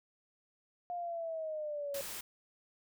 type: linear sweep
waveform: sine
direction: down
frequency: 711 to 553 Hz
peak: -36 dBFS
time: 0.9-2.01 s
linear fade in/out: 0 ms
type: noise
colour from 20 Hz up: white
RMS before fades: -43 dBFS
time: 1.94-2.21 s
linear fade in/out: 5 ms
effects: none